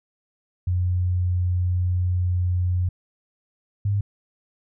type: tone pair in turn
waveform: sine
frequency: 89.9 / 100.91 Hz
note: F#2 / G#2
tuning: -49 / -49 cents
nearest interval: major second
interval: 200 cents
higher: second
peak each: -19 / -19 dBFS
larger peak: neither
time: 0.67-2.89 / 3.85-4.01 s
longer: first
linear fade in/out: 5 ms
effects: none